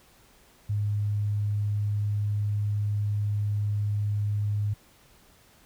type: tone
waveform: sine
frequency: 103.6 Hz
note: G#2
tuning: 4 cents flat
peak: -24 dBFS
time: 0.69-4.74 s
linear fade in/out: 10 ms
effects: pink hiss -58 dBFS RMS until 5.65 s